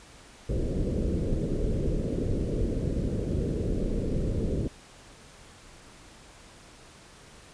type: low-pass noise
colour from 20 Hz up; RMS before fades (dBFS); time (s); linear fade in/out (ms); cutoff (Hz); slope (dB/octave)
pink; -28; 0.49-4.68; 5; 530; 48
effects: pink hiss -51 dBFS RMS until 7.53 s + resampled to 22050 Hz